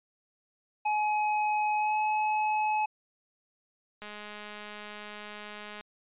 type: tone with pitch glide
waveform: square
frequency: 846 to 854.8 Hz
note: G#5 to G#5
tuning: +32 to +50 cents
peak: -26 dBFS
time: 0.85-2.86 s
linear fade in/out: 10 ms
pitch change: +18 cents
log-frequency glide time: 1.77-1.96 s
type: click train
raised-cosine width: 0.3 ms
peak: -27 dBFS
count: 375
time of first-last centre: 4.02-5.809 s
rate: 209 Hz
effects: resampled to 8000 Hz